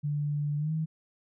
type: tone with pitch glide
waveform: sine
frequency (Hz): 146.83 to 158.28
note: D3 to D#3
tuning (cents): 0 to +30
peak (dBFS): -27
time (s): 0.03-0.86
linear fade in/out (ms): 20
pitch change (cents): +130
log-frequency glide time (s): 0.58-0.72
effects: none